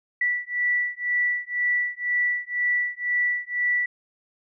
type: beating tone pair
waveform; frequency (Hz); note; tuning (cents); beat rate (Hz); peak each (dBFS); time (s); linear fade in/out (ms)
sine; 1959 / 1961; B6 / B6; -15 / -13; 2; -25; 0.21-3.86; 5
effects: none